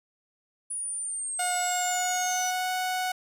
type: linear sweep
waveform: sine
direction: down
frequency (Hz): 9800 to 5890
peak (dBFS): -30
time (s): 0.7-2.51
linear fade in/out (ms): 10
type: tone with pitch glide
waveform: sawtooth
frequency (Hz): 720 to 738.5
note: F#5 to F#5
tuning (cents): -47 to -3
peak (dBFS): -23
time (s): 1.39-3.12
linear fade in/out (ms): 5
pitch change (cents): +44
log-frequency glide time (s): 1.65-2.72
effects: none